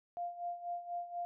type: tone with tremolo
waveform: sine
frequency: 698.5 Hz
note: F5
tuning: in tune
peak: -35 dBFS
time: 0.17-1.25 s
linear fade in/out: 0 ms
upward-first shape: sine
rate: 4.1 Hz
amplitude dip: 75%
effects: none